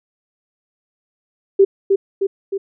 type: tone with echo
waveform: sine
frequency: 392 Hz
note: G4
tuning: in tune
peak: -6 dBFS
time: 1.59-1.65 s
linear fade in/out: 10 ms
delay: 310 ms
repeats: 3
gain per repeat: -4 dB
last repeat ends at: 2.58 s
effects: none